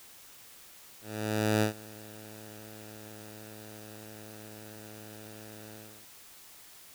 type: tone with ADSR envelope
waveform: 10% pulse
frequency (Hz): 107.3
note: A2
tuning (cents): -43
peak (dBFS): -15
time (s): 1.01-6.08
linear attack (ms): 610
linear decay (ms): 110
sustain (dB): -23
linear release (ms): 320
effects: white hiss -53 dBFS RMS until 6.94 s